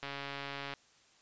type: click train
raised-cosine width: 0.3 ms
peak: -24 dBFS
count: 100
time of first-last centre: 0.03-0.737 s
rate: 140 Hz
effects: white hiss -65 dBFS RMS until 1.21 s + resampled to 16000 Hz